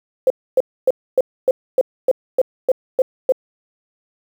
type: tone bursts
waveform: sine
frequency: 519 Hz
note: C5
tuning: 14 cents flat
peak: -9 dBFS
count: 11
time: 0.27-3.322 s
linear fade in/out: 2 ms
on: 32 ms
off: 270 ms
effects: 7-bit